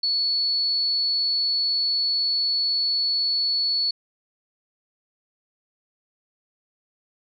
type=tone; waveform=sine; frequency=4418 Hz; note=C#8; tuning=7 cents flat; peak=-20 dBFS; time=0.03-3.91 s; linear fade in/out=5 ms; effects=none